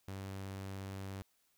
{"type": "tone", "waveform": "sawtooth", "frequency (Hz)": 96.9, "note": "G2", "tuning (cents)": -20, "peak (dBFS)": -38, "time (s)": [0.08, 1.22], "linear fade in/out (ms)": 0, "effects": ["white hiss -75 dBFS RMS until 1.57 s"]}